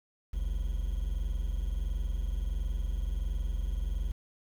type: tone pair together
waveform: triangle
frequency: 45.56 / 67 Hz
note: F#1 / C2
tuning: -26 / +42 cents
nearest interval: perfect fifth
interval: 668 cents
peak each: -28 / -34 dBFS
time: 0.33-4.12 s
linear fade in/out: 10 ms
effects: 9-bit